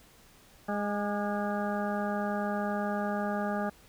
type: harmonic tone with a mistuned harmonic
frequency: 205.6 Hz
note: G#3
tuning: 17 cents flat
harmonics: 1 / 2 / 3 / 4 / 6 / 7 / 8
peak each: -32 / -39 / -35 / -36 / -40 / -43 / -42 dBFS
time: 0.68-3.7 s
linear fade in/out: 10 ms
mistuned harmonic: 6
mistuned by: -33 cents
effects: pink hiss -58 dBFS RMS until 3.88 s